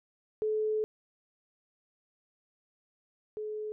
sine tone pair in turn, 431.1 / 427.1 Hz, A4 / G#4, -35 / +48 cents, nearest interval unison, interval 17 cents, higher first, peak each -27 / -34 dBFS, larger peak first, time 0.42-0.84 / 3.37-3.72 s, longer first, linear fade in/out 0 ms, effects none

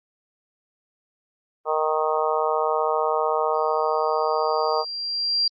harmonic tone, 155.6 Hz, D#3, in tune, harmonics 3 / 4 / 5 / 6 / 7 / 8, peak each -25 / -26 / -27 / -28 / -28 / -29 dBFS, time 1.65-4.85 s, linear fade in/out 50 ms
sine tone with exponential growth, 4745 Hz, D8, 17 cents sharp, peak -17 dBFS, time 3.54-5.48 s, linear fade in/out 5 ms, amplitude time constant 420 ms
effects Opus 32 kbps

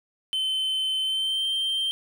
triangle tone with pitch glide, 3070 to 3144 Hz, G7 to G7, -37 to +4 cents, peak -22 dBFS, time 0.33-1.91 s, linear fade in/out 0 ms, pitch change +41 cents, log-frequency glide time 1.02-1.47 s, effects none

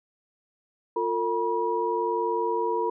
sine tone cluster, 351.7 / 452.6 / 964 Hz, F4 / A4 / B5, +12 / +49 / -42 cents, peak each -30 / -27 / -27 dBFS, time 0.96-2.9 s, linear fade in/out 5 ms, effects none

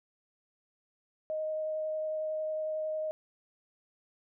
sine tone with vibrato, 623 Hz, D#5, 2 cents sharp, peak -31 dBFS, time 1.3-3.11 s, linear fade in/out 0 ms, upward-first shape triangle, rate 11 Hz, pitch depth 9 cents each way, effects none

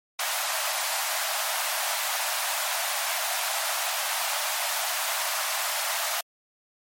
pink high-pass noise, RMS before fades -28 dBFS, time 0.19-6.21 s, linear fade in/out 5 ms, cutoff 600 Hz, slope 96 dB/octave, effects MP3 64 kbps

